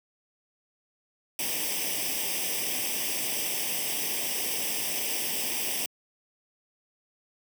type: noise with comb filter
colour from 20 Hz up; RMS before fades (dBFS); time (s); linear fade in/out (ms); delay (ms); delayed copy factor
white; -30; 1.39-5.86; 2; 0.36; +0.85
effects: high-pass 200 Hz 12 dB/octave